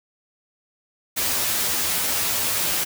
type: noise with comb filter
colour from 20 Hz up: white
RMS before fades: -23 dBFS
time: 1.16-2.85 s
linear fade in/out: 20 ms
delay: 12 ms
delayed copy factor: +0.9
effects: none